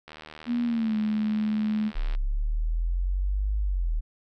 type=click train; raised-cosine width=0.3 ms; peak=-26 dBFS; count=161; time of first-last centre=0.08-2.15 s; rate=77.3 Hz
type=tone with pitch glide; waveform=sine; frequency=240 to 213.8 Hz; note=B3 to A3; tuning=-49 to -49 cents; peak=-23 dBFS; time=0.46-1.92 s; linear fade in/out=50 ms; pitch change=-200 cents; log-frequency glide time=0.64-0.97 s
type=linear two-way sweep; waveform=sine; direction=up then down; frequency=30.87 to 51.91 to 36.96 Hz; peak=-23 dBFS; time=1.95-4.01 s; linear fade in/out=20 ms; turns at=3.58 s
effects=none